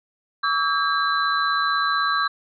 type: tone cluster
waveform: sine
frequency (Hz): 1141 / 1297 / 1609 / 4010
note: C#6 / E6 / G6 / B7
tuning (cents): +50 / -28 / +45 / +26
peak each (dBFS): -22 / -26 / -24 / -28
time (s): 0.43-2.28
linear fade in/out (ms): 10
effects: none